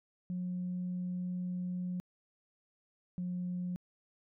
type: tone pair in turn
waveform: sine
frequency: 180.2 / 179.16 Hz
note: F#3 / F3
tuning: -45 / +44 cents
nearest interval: unison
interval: 11 cents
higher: first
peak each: -33 / -33 dBFS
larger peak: neither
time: 0.3-2 / 3.18-3.76 s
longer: first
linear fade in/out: 0 ms
effects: tanh soft clip ceiling -30 dBFS